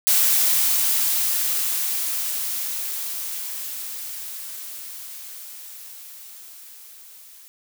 blue noise with level ramp, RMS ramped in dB -17 to -46 dBFS, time 0.07-7.48 s, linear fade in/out 0 ms, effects none

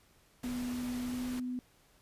pink noise, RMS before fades -46 dBFS, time 0.43-1.4 s, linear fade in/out 5 ms
sine tone with pitch glide, 246.9 to 250.2 Hz, B3 to B3, 0 to +23 cents, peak -34 dBFS, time 0.44-1.59 s, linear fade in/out 0 ms, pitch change +23 cents, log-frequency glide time 0.96-1.29 s
effects pink hiss -66 dBFS RMS until 2.01 s + resampled to 32000 Hz

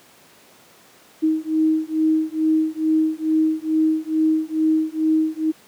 sine beating tone pair, 314 / 316.3 Hz, D#4 / D#4, +16 / +29 cents, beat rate 2.3 Hz, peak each -19 dBFS, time 1.22-5.52 s, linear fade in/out 20 ms, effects pink hiss -50 dBFS RMS until 5.67 s + high-pass 200 Hz 12 dB/octave

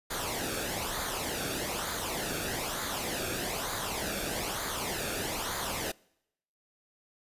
pink noise with flanger, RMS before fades -34 dBFS, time 0.1-5.92 s, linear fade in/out 10 ms, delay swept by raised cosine 0.36 to 1.01 ms, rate 1.1 Hz, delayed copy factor -0.6, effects noise-tail reverb RT60 0.8 s tail -25 dB re dry + resampled to 32000 Hz

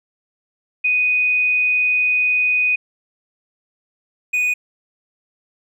sine / triangle tone pair in turn, 2489 / 2479 Hz, D#7 / D#7, 0 / -7 cents, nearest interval unison, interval 7 cents, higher first, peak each -14 dBFS, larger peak neither, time 0.84-2.76 / 4.33-4.54 s, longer first, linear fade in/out 10 ms, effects none

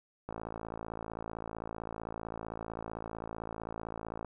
click train, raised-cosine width 1 ms, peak -25 dBFS, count 221, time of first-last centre 0.29-4.247 s, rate 55.6 Hz, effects none

